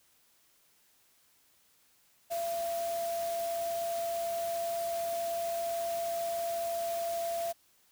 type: tone in noise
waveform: sine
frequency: 678 Hz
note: E5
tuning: 49 cents sharp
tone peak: -31 dBFS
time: 2.3-7.53 s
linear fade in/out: 20 ms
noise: white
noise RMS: -44 dBFS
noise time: 2.3-7.53 s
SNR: +10 dB
effects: white hiss -67 dBFS RMS until 7.91 s